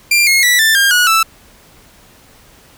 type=tone with pitch steps; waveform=sawtooth; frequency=2381 / 2158 / 1956.4 / 1773.5 / 1607.6 / 1457.2 / 1320.9 Hz; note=D7 / C#7 / B6 / A6 / G6 / F#6 / E6; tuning=+23 / -47 / -17 / +13 / +43 / -27 / +3 cents; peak=-5 dBFS; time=0.11-1.23 s; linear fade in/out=5 ms; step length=160 ms; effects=pink hiss -45 dBFS RMS until 2.77 s